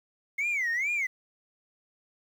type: tone with vibrato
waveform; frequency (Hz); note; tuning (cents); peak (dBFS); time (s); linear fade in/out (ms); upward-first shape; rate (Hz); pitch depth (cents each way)
sine; 2115; C7; +18; -24; 0.38-1.07; 10; sine; 2.3; 240
effects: tanh soft clip ceiling -24 dBFS + 9-bit